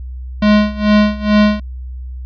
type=tone with tremolo; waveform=square; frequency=209.9 Hz; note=G#3; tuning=19 cents sharp; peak=-7 dBFS; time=0.42-1.6 s; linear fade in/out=5 ms; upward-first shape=sine; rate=2.3 Hz; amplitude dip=90%; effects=added 63 Hz sine -24 dBFS peak until 2.25 s + resampled to 11025 Hz